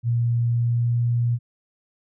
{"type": "tone with pitch glide", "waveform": "sine", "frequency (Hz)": [118.3, 119.26], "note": ["A#2", "A#2"], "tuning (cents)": [26, 40], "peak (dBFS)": -18, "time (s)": [0.03, 1.39], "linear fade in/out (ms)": 50, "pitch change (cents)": 14, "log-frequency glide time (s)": [0.5, 1], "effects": []}